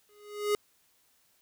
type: tone with exponential growth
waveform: square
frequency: 415.3 Hz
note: G#4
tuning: in tune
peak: -23 dBFS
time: 0.09-0.55 s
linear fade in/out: 1 ms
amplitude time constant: 100 ms
effects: white hiss -68 dBFS RMS until 1.41 s